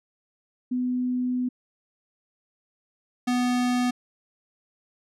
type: tone pair in turn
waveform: sine / square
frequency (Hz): 250.2 / 247.2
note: B3 / B3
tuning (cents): +23 / +2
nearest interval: unison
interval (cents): 21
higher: first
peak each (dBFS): -23 / -22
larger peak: second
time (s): 0.71-1.49 / 3.27-3.91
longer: first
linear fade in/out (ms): 10
effects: low-pass 9000 Hz 12 dB/octave